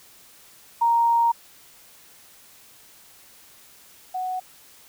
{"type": "tone pair in turn", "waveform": "sine", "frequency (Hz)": [932.3, 740.3], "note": ["A#5", "F#5"], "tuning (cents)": [0, 1], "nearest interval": "major third", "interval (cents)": 399, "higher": "first", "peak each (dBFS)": [-16, -25], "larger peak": "first", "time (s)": [[0.81, 1.32], [4.14, 4.4]], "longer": "first", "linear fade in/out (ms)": 10, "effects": ["white hiss -51 dBFS RMS until 4.88 s"]}